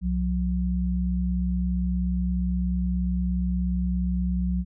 sine tone pair together, 63.96 / 180.9 Hz, C2 / F#3, -39 / -39 cents, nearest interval octave + tritone, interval 1800 cents, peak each -25 dBFS, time 0.01-4.65 s, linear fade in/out 50 ms, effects none

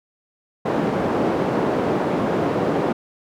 white band-pass noise, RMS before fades -21 dBFS, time 0.65-2.93 s, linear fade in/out 10 ms, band 180 to 510 Hz, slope 12 dB/octave, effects none

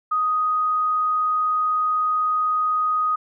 sine tone, 1248 Hz, D#6, 5 cents sharp, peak -18 dBFS, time 0.11-3.16 s, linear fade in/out 10 ms, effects none

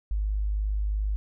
sine tone, 51.4 Hz, G#1, 17 cents flat, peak -24 dBFS, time 0.11-1.16 s, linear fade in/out 0 ms, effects none

